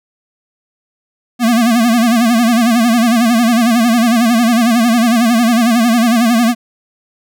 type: tone with vibrato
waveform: square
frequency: 233.1 Hz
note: A#3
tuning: in tune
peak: -9 dBFS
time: 1.39-6.55 s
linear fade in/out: 50 ms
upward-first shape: sine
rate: 11 Hz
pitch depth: 99 cents each way
effects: none